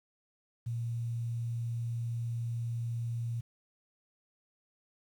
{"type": "tone with quantisation", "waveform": "sine", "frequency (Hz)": 117.2, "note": "A#2", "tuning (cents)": 10, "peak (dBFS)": -32, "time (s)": [0.66, 3.41], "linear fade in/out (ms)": 10, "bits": 10, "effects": []}